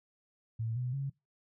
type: tone with pitch steps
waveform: sine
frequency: 113.1 / 124.77 / 137.64 Hz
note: A2 / B2 / C#3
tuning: +48 / +18 / -12 cents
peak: -32 dBFS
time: 0.59-1.1 s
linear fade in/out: 10 ms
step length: 170 ms
effects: noise-tail reverb RT60 0.2 s tail -22 dB re dry